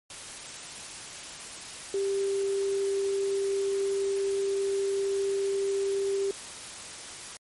sine tone in noise, 393.6 Hz, G4, 7 cents sharp, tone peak -25 dBFS, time 1.94-6.31 s, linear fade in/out 2 ms, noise white, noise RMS -41 dBFS, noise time 0.1-7.37 s, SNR +13 dB, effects MP3 48 kbps

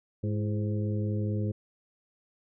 harmonic tone with a mistuned harmonic, 104.7 Hz, G#2, 15 cents sharp, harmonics 1 / 2 / 3 / 4 / 5, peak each -28 / -34 / -38 / -40 / -42 dBFS, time 0.23-1.52 s, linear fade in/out 10 ms, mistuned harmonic 3, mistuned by +73 cents, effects none

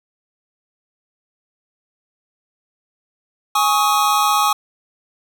square chord, Ab suspended fourth, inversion none, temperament equal with one note detuned, 830.6 / 1108.7 / 1264.8 Hz, Ab5 / Db6 / Eb6, 0 / 0 / +28 cents, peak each -19 dBFS, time 3.55-4.53 s, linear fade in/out 5 ms, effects none

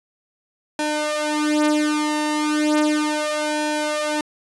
sawtooth tone with flanger, 301.9 Hz, D4, 48 cents sharp, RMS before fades -21 dBFS, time 0.79-4.21 s, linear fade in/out 2 ms, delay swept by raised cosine 1.2 to 4.4 ms, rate 0.35 Hz, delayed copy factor +0.9, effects resampled to 24000 Hz

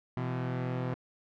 sawtooth tone pair together, 126.46 / 168.8 Hz, B2 / E3, +41 / +41 cents, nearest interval perfect fourth, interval 500 cents, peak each -28 / -34 dBFS, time 0.17-0.94 s, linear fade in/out 0 ms, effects low-pass 2000 Hz 12 dB/octave

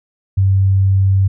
sine tone, 96.6 Hz, G2, 25 cents flat, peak -9 dBFS, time 0.37-1.28 s, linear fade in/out 10 ms, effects none

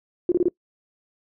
sine tone bursts, 353.8 Hz, F4, 23 cents sharp, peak -15 dBFS, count 4, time 0.29-0.484 s, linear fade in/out 2 ms, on 29 ms, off 26 ms, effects noise-tail reverb RT60 0.1 s tail -23 dB re dry

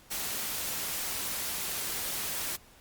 white noise, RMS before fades -34 dBFS, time 0.1-2.57 s, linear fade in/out 20 ms, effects pink hiss -57 dBFS RMS until 2.8 s + Opus 48 kbps

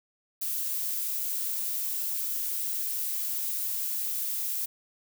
violet noise, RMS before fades -31 dBFS, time 0.41-4.66 s, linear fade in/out 10 ms, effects none

